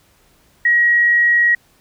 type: tone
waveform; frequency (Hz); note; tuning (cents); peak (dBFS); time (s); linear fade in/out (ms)
sine; 1901; A#6; +33; -10; 0.65-1.55; 5
effects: pink hiss -55 dBFS RMS until 1.8 s